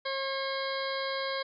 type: harmonic tone with a mistuned harmonic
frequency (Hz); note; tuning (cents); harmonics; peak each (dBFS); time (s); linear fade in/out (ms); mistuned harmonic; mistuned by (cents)
540; C#5; -45; 1 / 2 / 3 / 4 / 6 / 7 / 8 / 9; -34 / -37 / -39 / -40 / -42 / -42 / -43 / -44; 0.05-1.43; 10; 7; +76
effects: none